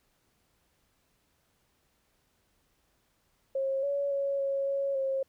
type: tone with pitch steps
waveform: sine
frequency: 539 / 564 / 556 / 550 / 553 / 537 Hz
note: C#5 / C#5 / C#5 / C#5 / C#5 / C5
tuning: -49 / +30 / +5 / -14 / -4 / +45 cents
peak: -27 dBFS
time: 3.55-5.23 s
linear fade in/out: 5 ms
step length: 280 ms
effects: pink hiss -72 dBFS RMS until 5.28 s